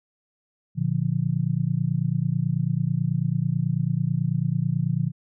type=chord; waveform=sine; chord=Bb major; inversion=none; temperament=just; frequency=116.54 / 145.68 / 174.81 Hz; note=Bb2 / D3 / F3; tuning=0 / -14 / +2 cents; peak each=-27 / -24 / -26 dBFS; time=0.75-5.12 s; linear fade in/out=50 ms; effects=none